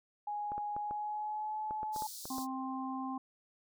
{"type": "tone with pitch glide", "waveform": "sine", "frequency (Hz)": [830.6, 858.9], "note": ["G#5", "A5"], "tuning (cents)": [0, -42], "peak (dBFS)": -35, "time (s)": [0.27, 2.07], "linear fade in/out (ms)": 5, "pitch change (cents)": 58, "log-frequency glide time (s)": [0.76, 1.59]}
{"type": "clicks", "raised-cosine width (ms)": 1, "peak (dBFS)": -30, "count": 10, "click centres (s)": [0.519, 0.58, 0.765, 0.91, 1.709, 1.831, 1.962, 2.022, 2.255, 2.383]}
{"type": "high-pass noise", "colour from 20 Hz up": "pink", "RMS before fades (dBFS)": -46, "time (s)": [1.92, 2.47], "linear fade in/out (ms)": 50, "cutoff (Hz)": 4100, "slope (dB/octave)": 48}
{"type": "harmonic tone", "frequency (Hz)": 262.9, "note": "C4", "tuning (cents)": 8, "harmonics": [1, 3, 4], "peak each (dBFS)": [-38, -42, -42], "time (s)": [2.3, 3.18], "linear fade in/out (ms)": 5}
{"effects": []}